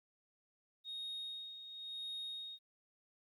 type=tone with tremolo; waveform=sine; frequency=3729 Hz; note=A#7; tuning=in tune; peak=-39 dBFS; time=0.84-2.59 s; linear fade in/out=50 ms; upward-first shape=sine; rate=0.95 Hz; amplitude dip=65%; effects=tanh soft clip ceiling -39 dBFS + 13-bit